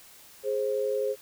sine tone pair together, 417.4 / 529 Hz, G#4 / C5, +9 / +19 cents, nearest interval major third, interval 410 cents, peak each -28 dBFS, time 0.43-1.16 s, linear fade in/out 50 ms, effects white hiss -52 dBFS RMS until 1.21 s

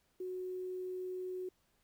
sine tone with quantisation, 368.1 Hz, F#4, 9 cents flat, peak -38 dBFS, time 0.2-1.49 s, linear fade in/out 5 ms, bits 11, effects pink hiss -75 dBFS RMS until 1.83 s

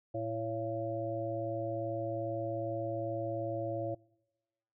harmonic tone with a mistuned harmonic, 111.6 Hz, A2, 25 cents sharp, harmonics 1 / 3 / 5 / 6, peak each -40 / -39 / -37 / -40 dBFS, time 0.14-3.95 s, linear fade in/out 10 ms, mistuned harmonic 6, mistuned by +28 cents, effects noise-tail reverb RT60 1.0 s tail -25 dB re dry

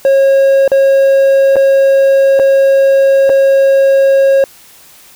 triangle tone with dropouts, 544 Hz, C#5, 33 cents flat, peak -3 dBFS, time 0.05-4.44 s, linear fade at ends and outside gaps 1 ms, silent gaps 0.678-0.717 / 1.558-1.565 / 2.392-2.397 / 3.294-3.299 s, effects white hiss -40 dBFS RMS until 5.15 s

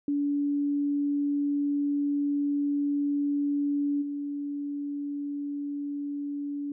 sine tone with level steps, 286.9 Hz, D4, 40 cents flat, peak -24 / -30 dBFS, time 0.08-6.72 s, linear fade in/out 2 ms, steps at 4.01 s, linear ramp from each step 20 ms, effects none

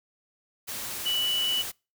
sine tone in noise, 2960 Hz, F#7, in tune, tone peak -24 dBFS, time 1.05-1.63 s, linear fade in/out 20 ms, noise white, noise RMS -35 dBFS, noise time 0.67-1.72 s, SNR +8 dB, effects noise-tail reverb RT60 0.3 s tail -26 dB re dry

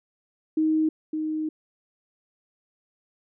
sine tone pair in turn, 313.7 / 311.2 Hz, D#4 / D#4, +14 / 0 cents, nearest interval unison, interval 14 cents, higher first, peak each -19 / -25 dBFS, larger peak first, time 0.57-0.89 / 1.13-1.49 s, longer second, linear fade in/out 5 ms, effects none

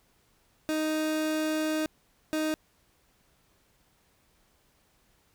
30% pulse tone bursts at uneven times, 311.1 Hz, D#4, in tune, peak -24 dBFS, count 2, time 0.69-1.86 / 2.33-2.54 s, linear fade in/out 0 ms, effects pink hiss -67 dBFS RMS until 5.34 s

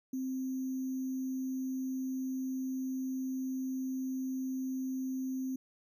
sine tone with sample-and-hold, 261.6 Hz, C4, in tune, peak -33 dBFS, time 0.13-5.56 s, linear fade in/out 5 ms, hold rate 6300 Hz, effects none

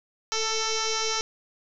sine tone with frequency modulation, 2661 Hz, E7, 16 cents sharp, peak -24 dBFS, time 0.32-1.21 s, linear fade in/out 0 ms, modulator 443 Hz, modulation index 8, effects none

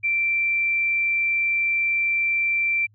sine tone, 2349 Hz, D7, in tune, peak -19 dBFS, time 0.03-2.87 s, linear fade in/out 20 ms, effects added 105 Hz sine -54 dBFS peak until 2.94 s

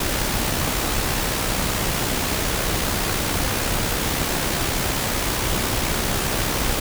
pink noise with amplitude modulation, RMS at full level -21 dBFS, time 0-6.8 s, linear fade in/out 5 ms, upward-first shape sine, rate 65.3 Hz, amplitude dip 35%, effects none

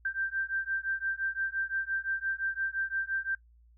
sine beating tone pair, 1568 / 1573.8 Hz, G6 / G6, 0 / +6 cents, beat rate 5.8 Hz, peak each -33 / -33 dBFS, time 0.05-3.35 s, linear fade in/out 5 ms, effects noise-tail reverb RT60 0.1 s tail -19 dB re dry + added 58 Hz sine -57 dBFS peak until 3.77 s

